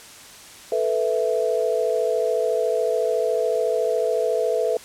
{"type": "chord", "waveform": "sine", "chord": "A suspended second", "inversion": "none", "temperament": "equal", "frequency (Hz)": [440, 493.9, 659.3], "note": ["A4", "B4", "E5"], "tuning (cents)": [0, 0, 0], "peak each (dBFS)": [-23, -23, -24], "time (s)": [0.72, 4.77], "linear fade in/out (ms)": 2, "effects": ["white hiss -43 dBFS RMS until 4.84 s", "low-pass 10000 Hz 12 dB/octave"]}